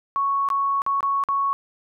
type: tone with dropouts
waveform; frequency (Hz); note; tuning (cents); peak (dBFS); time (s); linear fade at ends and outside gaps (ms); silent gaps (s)
sine; 1108.7; C#6; 0; -19; 0.16-1.53; 0; 0.488-0.502 / 0.819-0.864 / 1.006-1.029 / 1.238-1.287
effects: none